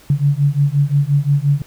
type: beating tone pair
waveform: sine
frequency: 140 / 145.7 Hz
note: C#3 / D3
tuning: +18 / -13 cents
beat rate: 5.7 Hz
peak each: -15 dBFS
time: 0.1-1.62 s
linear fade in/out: 2 ms
effects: pink hiss -46 dBFS RMS until 1.66 s